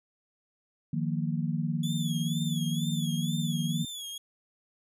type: chord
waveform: sine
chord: Eb suspended second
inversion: none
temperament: just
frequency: 155.56 / 175.01 / 233.3 Hz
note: Eb3 / F3 / Bb3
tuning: 0 / +4 / +2 cents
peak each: -30 / -32 / -33 dBFS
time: 0.93-3.85 s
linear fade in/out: 5 ms
type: tone with vibrato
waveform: sawtooth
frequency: 3413 Hz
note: G#7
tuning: 47 cents sharp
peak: -34 dBFS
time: 1.83-4.18 s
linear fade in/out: 5 ms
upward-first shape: sine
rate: 2.1 Hz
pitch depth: 91 cents each way
effects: resampled to 32000 Hz